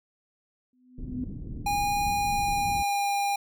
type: tone with exponential growth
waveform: sine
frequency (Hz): 251.8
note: B3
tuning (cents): +34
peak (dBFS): -26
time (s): 0.73-1.24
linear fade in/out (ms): 2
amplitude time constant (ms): 110
type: low-pass noise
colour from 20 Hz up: pink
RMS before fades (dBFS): -36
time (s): 0.98-2.83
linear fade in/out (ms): 5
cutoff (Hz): 280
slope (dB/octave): 24
type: tone with pitch glide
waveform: square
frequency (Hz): 817 to 804.8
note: G#5 to G5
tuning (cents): -29 to +45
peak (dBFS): -25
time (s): 1.66-3.36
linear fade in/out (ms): 5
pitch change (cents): -26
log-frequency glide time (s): 2.1-3.13
effects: none